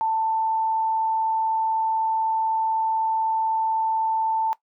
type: tone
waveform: sine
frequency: 888 Hz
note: A5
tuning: 16 cents sharp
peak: -20 dBFS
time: 0.01-4.53 s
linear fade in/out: 0 ms
effects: noise-tail reverb RT60 0.1 s tail -18 dB re dry